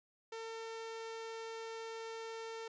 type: tone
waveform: sawtooth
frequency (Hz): 451.5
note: A4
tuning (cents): +45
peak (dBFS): -39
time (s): 0.32-2.68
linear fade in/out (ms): 5
effects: resampled to 16000 Hz